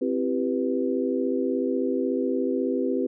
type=chord; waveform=sine; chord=C major seventh; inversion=none; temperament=equal with one note detuned; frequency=261.6 / 335.6 / 392 / 493.9 Hz; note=C4 / E4 / G4 / B4; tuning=0 / +31 / 0 / 0 cents; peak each=-26 / -30 / -28 / -29 dBFS; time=0.01-3.07 s; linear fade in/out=10 ms; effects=none